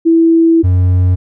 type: tone pair in turn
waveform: sine / triangle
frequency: 329.6 / 90.93 Hz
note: E4 / F#2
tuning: 0 / -30 cents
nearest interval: octave + minor seventh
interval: 2230 cents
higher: first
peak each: -5 dBFS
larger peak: neither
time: 0.05-0.63 / 0.63-1.16 s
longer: first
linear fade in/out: 20 ms
effects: none